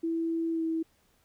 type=tone with pitch glide; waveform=sine; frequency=329.6 to 324.5 Hz; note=E4 to E4; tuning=0 to -27 cents; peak=-27 dBFS; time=0.03-0.83 s; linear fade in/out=10 ms; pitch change=-27 cents; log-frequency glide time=0.51-0.63 s; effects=pink hiss -68 dBFS RMS until 1.24 s